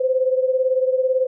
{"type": "beating tone pair", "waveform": "sine", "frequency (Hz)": [513, 531], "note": ["C5", "C5"], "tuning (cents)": [-34, 25], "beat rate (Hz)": 18, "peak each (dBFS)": [-17, -22], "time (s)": [0, 1.27], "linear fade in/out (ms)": 10, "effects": []}